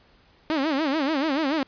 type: tone with vibrato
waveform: sawtooth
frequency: 293.7 Hz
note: D4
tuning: in tune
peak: -18 dBFS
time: 0.5-1.63 s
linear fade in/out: 0 ms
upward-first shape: sine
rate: 6.9 Hz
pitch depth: 180 cents each way
effects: pink hiss -58 dBFS RMS until 1.67 s + resampled to 11025 Hz